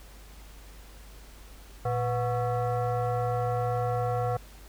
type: tone with frequency modulation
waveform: sine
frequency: 116.54 Hz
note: A#2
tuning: in tune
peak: -25 dBFS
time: 1.85-4.37 s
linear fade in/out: 5 ms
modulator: 612 Hz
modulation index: 1.3
effects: added 50 Hz sine -47 dBFS peak until 4.68 s + pink hiss -53 dBFS RMS until 4.68 s